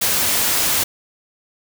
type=noise; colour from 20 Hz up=white; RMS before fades=-18 dBFS; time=0.01-0.84 s; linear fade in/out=10 ms; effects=none